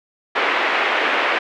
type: band-pass noise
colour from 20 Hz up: white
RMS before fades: -19 dBFS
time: 0.35-1.39 s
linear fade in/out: 10 ms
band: 340 to 2500 Hz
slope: 24 dB/octave
effects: none